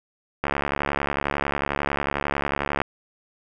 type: click train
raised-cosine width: 0.5 ms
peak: -8 dBFS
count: 170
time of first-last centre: 0.44-2.817 s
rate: 71.1 Hz
effects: none